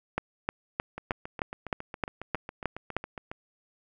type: two click trains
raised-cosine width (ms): 0.5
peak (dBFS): -22 / -12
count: 18 / 10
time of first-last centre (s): 0.98-3.315 / 0.18-2.966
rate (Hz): 7.28 / 3.23
effects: none